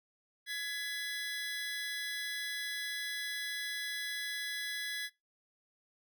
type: tone pair together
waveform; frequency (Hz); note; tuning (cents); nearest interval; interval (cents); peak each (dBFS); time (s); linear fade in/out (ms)
25% pulse; 1684.8 / 2002; G#6 / B6; +24 / +23; minor third; 299; -34 / -37; 0.46-5.1; 50
effects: noise-tail reverb RT60 0.2 s tail -22 dB re dry